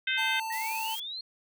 harmonic tone, 518 Hz, C5, 17 cents flat, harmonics 3 / 4 / 5 / 6 / 7, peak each -31 / -32 / -33 / -34 / -34 dBFS, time 0.07-0.4 s, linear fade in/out 5 ms
square tone, 890 Hz, A5, 20 cents sharp, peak -33 dBFS, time 0.17-0.96 s, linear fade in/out 20 ms
sine exponential sweep, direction up, 1849 to 4300 Hz, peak -35 dBFS, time 0.5-1.21 s, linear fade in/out 5 ms
blue noise, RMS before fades -40 dBFS, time 0.52-1 s, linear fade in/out 5 ms
effects none

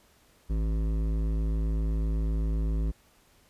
sine tone with hard clipping, 53.9 Hz, A1, 35 cents flat, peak -27 dBFS, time 0.49-2.92 s, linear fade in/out 20 ms, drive 13 dB, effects pink hiss -62 dBFS RMS until 3.49 s + resampled to 32000 Hz

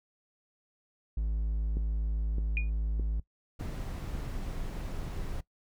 triangle tone, 53.7 Hz, A1, 41 cents flat, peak -26 dBFS, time 1.17-3.2 s, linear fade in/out 5 ms
click train, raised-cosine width 3 ms, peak -26 dBFS, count 4, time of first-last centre 1.77-3.61 s, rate 1.63 Hz
sine tone with exponential decay, 2446 Hz, D#7, 30 cents flat, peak -26 dBFS, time 2.57-2.7 s, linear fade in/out 1 ms, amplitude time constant 28 ms
brown noise, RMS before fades -36 dBFS, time 3.59-5.41 s, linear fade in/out 10 ms
effects noise-tail reverb RT60 0.1 s tail -19 dB re dry

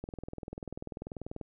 click train, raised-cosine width 2 ms, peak -26 dBFS, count 29, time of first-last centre 0.04-1.413 s, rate 20.4 Hz, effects none

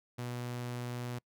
sawtooth tone, 122.1 Hz, B2, 19 cents flat, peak -33 dBFS, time 0.18-1.19 s, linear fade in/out 10 ms, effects noise-tail reverb RT60 0.1 s tail -26 dB re dry

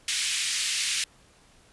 pink band-pass noise, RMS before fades -28 dBFS, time 0.08-1.04 s, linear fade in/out 2 ms, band 2200 to 10000 Hz, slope 24 dB/octave, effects pink hiss -58 dBFS RMS until 1.72 s + resampled to 24000 Hz

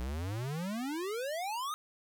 square exponential sweep, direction up, 58.9 to 1274 Hz, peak -35 dBFS, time 0-1.74 s, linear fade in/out 0 ms, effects none

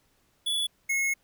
square tone pair in turn, 3425 / 2174 Hz, A7 / C#7, -47 / -34 cents, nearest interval minor sixth, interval 787 cents, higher first, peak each -26 / -25 dBFS, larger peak second, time 0.46-0.67 / 0.89-1.14 s, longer second, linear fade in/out 10 ms, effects pink hiss -68 dBFS RMS until 1.23 s

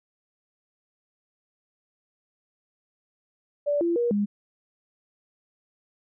sine tone with pitch steps, 581 / 340.7 / 476.6 / 204.8 Hz, D5 / F4 / A#4 / G#3, -19 / -43 / +38 / -24 cents, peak -21 dBFS, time 3.66-4.26 s, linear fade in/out 20 ms, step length 150 ms, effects none

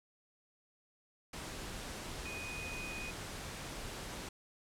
sine tone in noise, 2489 Hz, D#7, in tune, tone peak -43 dBFS, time 2.25-3.11 s, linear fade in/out 5 ms, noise pink, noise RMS -44 dBFS, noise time 1.33-4.29 s, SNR -2 dB, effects low-pass 10000 Hz 12 dB/octave

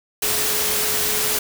sine tone in noise, 424.9 Hz, G#4, 40 cents sharp, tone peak -31 dBFS, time 0.22-1.39 s, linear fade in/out 5 ms, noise white, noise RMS -21 dBFS, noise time 0.22-1.39 s, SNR -13 dB, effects none

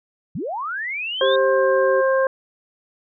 sine linear sweep, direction up, 116.54 to 3729 Hz, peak -24 dBFS, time 0.35-1.36 s, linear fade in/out 5 ms
sine tone with pitch glide, 392 to 384.8 Hz, G4 to G4, 0 to -32 cents, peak -21 dBFS, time 1.21-2.02 s, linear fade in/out 20 ms, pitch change -32 cents, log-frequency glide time 1.51-1.64 s
harmonic tone, 531 Hz, C5, 25 cents sharp, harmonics 1 / 2 / 3, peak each -16 / -24 / -25 dBFS, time 1.21-2.27 s, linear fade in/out 2 ms
effects none

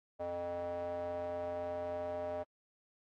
square tone with band-pass filter, 87.31 Hz, F2, in tune, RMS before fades -39 dBFS, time 0.19-2.44 s, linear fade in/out 20 ms, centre 650 Hz, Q 6.6, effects AAC 32 kbps

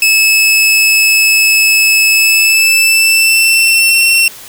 sawtooth tone with pitch glide, 2600 to 2712 Hz, E7 to E7, -24 to +49 cents, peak -3 dBFS, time 0.02-4.28 s, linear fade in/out 2 ms, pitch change +73 cents, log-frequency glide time 2.11-4.05 s, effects white hiss -32 dBFS RMS until 4.48 s

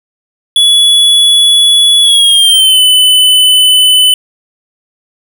square tone with pitch glide, 3400 to 3012 Hz, G#7 to F#7, +40 to +30 cents, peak -4 dBFS, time 0.56-4.14 s, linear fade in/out 2 ms, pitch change -210 cents, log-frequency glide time 2.02-2.81 s, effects none

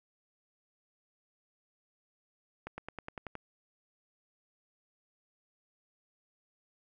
accelerating click train, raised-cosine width 0.5 ms, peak -25 dBFS, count 8, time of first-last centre 2.67-3.354 s, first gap 110 ms, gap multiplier 0.96, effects none

